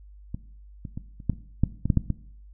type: clicks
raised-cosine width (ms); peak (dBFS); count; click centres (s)
5; -19 / -22 / -20 / -30 / -10 / -30 / -7 / -13 / -7 / -7 / -12; 11; 0.345 / 0.852 / 0.975 / 1.202 / 1.297 / 1.332 / 1.636 / 1.856 / 1.902 / 1.973 / 2.103
effects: noise-tail reverb RT60 0.6 s tail -17 dB re dry + added 50 Hz sine -45 dBFS peak until 2.53 s